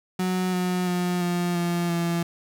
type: tone with pitch steps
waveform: 35% pulse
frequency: 184 / 181.15 / 178.35 / 175.59 / 172.87 / 170.2 Hz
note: F#3 / F#3 / F3 / F3 / F3 / F3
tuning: -9 / -36 / +37 / +10 / -17 / -44 cents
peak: -21 dBFS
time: 0.19-2.23 s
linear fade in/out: 5 ms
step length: 340 ms
effects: none